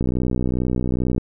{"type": "click train", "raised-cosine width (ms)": 3, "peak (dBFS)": -9, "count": 74, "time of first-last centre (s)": [0.01, 1.18], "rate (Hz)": 62.4, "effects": []}